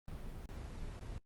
brown noise with dropouts, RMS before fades -45 dBFS, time 0.08-1.18 s, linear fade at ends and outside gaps 0 ms, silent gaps 0.457-0.49 / 0.994-1.011 s, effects noise-tail reverb RT60 0.1 s tail -23 dB re dry + Opus 32 kbps

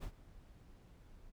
brown noise with ADSR envelope, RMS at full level -40 dBFS, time 0-1.32 s, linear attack 32 ms, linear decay 79 ms, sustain -18 dB, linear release 31 ms, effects none

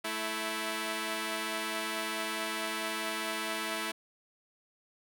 5% pulse tone pair together, 218.2 / 329.6 Hz, A3 / E4, -14 / 0 cents, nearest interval perfect fifth, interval 714 cents, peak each -26 / -23 dBFS, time 0.04-3.92 s, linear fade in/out 10 ms, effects none

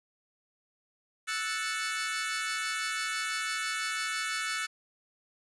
sawtooth chord, F# minor seventh, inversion third, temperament equal, 1318.5 / 1480 / 1760 / 2217 Hz, E6 / F#6 / A6 / C#7, 0 / 0 / 0 / 0 cents, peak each -33 dBFS, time 1.27-4.67 s, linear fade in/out 20 ms, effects resampled to 24000 Hz + 10-bit

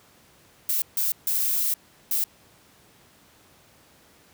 violet noise bursts at uneven times, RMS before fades -24 dBFS, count 4, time 0.69-0.82 / 0.97-1.12 / 1.27-1.74 / 2.11-2.24 s, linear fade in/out 2 ms, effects pink hiss -56 dBFS RMS until 4.33 s + high-pass 80 Hz 12 dB/octave

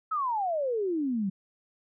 sine exponential sweep, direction down, 1318.5 to 184.8 Hz, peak -26 dBFS, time 0.11-1.3 s, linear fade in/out 10 ms, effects none

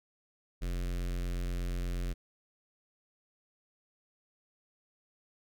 square tone with notch filter, 44.19 Hz, F1, 21 cents sharp, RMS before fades -34 dBFS, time 0.61-2.14 s, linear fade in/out 20 ms, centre 890 Hz, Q 1.2, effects none

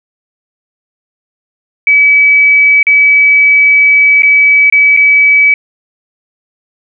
sine tone with dropouts, 2287 Hz, D7, 47 cents flat, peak -3 dBFS, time 1.87-5.54 s, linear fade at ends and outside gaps 2 ms, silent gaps 2.829-2.868 / 4.222-4.232 / 4.7-4.724 / 4.966-4.972 s, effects none

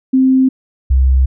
sine tone pair in turn, 261.6 / 65.4 Hz, C4 / C2, 0 / 0 cents, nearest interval 2 octaves, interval 2400 cents, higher first, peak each -7 dBFS, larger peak neither, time 0.13-0.49 / 0.9-1.26 s, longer neither, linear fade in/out 10 ms, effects none

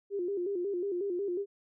sine tone with vibrato, 376.4 Hz, F#4, 30 cents sharp, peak -30 dBFS, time 0.1-1.46 s, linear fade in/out 50 ms, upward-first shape square, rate 5.5 Hz, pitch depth 110 cents each way, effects none

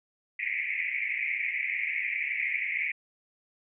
pink band-pass noise, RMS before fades -31 dBFS, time 0.39-2.92 s, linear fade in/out 5 ms, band 2000 to 2400 Hz, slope 96 dB/octave, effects none

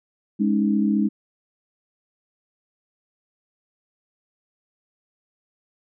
sine chord, Ab suspended fourth, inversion none, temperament just, 207.7 / 276.9 / 311.5 Hz, Ab3 / Db4 / Eb4, 0 / -2 / +2 cents, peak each -19 / -25 / -24 dBFS, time 0.39-1.09 s, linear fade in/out 20 ms, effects none

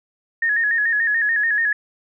sine tone with vibrato, 1760 Hz, A6, in tune, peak -16 dBFS, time 0.42-1.73 s, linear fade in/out 5 ms, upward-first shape square, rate 6.9 Hz, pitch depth 72 cents each way, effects none

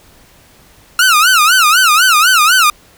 sawtooth tone with vibrato, 1360 Hz, F6, 46 cents flat, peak -3 dBFS, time 0.99-2.7 s, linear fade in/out 2 ms, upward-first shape sine, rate 4 Hz, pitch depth 210 cents each way, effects pink hiss -45 dBFS RMS until 2.97 s

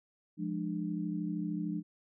sine chord, D diminished, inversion first, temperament equal with one note detuned, 174.61 / 207.7 / 299.5 Hz, F3 / Ab3 / D4, 0 / 0 / +34 cents, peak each -36 / -38 / -37 dBFS, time 0.37-1.83 s, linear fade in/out 50 ms, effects none

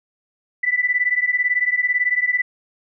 sine beating tone pair, 1975.5 / 1993.5 Hz, B6 / B6, 0 / +16 cents, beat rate 18 Hz, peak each -19 / -20 dBFS, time 0.63-2.42 s, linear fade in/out 10 ms, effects none

